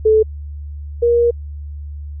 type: tone pair in turn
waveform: sine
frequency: 435.1 / 473.4 Hz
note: A4 / A#4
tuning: -19 / +27 cents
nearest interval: minor second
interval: 146 cents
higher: second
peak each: -8 / -10 dBFS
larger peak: first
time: 0.05-0.23 / 1.02-1.31 s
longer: second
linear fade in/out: 10 ms
effects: added 73 Hz sine -26 dBFS peak until 2.2 s